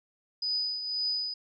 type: tone with tremolo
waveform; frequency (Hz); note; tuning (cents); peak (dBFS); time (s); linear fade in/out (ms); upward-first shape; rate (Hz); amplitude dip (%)
sine; 4978; D#8; 0; -26; 0.42-1.34; 5; triangle; 1.9; 60
effects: none